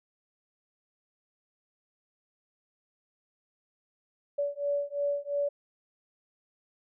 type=beating tone pair; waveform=sine; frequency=571 / 573.9 Hz; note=D5 / D5; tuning=-49 / -40 cents; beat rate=2.9 Hz; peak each=-31 dBFS; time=4.38-5.49 s; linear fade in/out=10 ms; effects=none